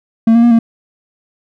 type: tone with pitch steps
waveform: triangle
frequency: 226.2 / 233.1 / 237.8 / 229.3 Hz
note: A3 / A#3 / A#3 / A#3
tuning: +48 / 0 / +35 / -28 cents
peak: -3 dBFS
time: 0.27-0.59 s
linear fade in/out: 5 ms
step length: 80 ms
effects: none